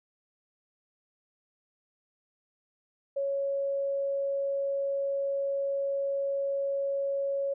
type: tone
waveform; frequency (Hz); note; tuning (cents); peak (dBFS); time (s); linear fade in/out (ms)
sine; 554.4; C#5; 0; -27; 3.16-7.54; 10
effects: none